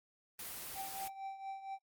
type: noise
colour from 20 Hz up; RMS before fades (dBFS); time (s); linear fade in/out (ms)
white; -45; 0.39-1.08; 2
type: tone with tremolo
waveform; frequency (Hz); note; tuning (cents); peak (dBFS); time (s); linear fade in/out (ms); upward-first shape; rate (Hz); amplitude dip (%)
triangle; 778; G5; -13; -37; 0.74-1.79; 50; triangle; 4.3; 75
effects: noise-tail reverb RT60 0.1 s tail -20 dB re dry + Opus 24 kbps